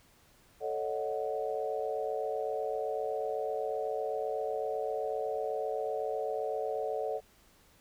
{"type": "chord", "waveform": "sine", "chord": "D# half-diminished seventh", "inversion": "second", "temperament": "equal", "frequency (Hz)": [440, 554.4, 622.3, 740], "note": ["A4", "C#5", "D#5", "F#5"], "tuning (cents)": [0, 0, 0, 0], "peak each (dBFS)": [-35, -37, -38, -38], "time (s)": [0.6, 7.21], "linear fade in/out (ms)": 50, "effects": ["pink hiss -63 dBFS RMS until 7.8 s"]}